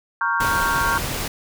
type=chord; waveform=sine; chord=G half-diminished seventh; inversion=first; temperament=equal; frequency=932.3 / 1108.7 / 1396.9 / 1568 Hz; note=Bb5 / Db6 / F6 / G6; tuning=0 / 0 / 0 / 0 cents; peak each=-24 dBFS; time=0.21-0.98 s; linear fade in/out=2 ms
type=noise; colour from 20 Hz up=pink; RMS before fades=-26 dBFS; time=0.4-1.28 s; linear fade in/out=5 ms
effects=none